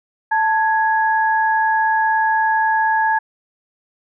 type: tone pair together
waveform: sine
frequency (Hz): 882 / 1665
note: A5 / G#6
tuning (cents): +4 / +4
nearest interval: major seventh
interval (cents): 1100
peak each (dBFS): -15 / -19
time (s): 0.31-3.19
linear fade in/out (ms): 10
effects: none